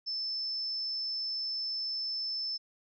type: tone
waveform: sine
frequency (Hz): 5274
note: E8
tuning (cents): 0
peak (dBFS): -32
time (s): 0.06-2.58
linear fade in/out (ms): 20
effects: none